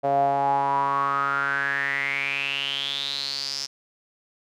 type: tone with band-pass filter sweep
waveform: sawtooth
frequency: 139.2 Hz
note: C#3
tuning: 8 cents sharp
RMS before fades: -25 dBFS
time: 0.03-3.67 s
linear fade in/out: 20 ms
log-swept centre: 630 to 5400 Hz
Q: 9.1
effects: none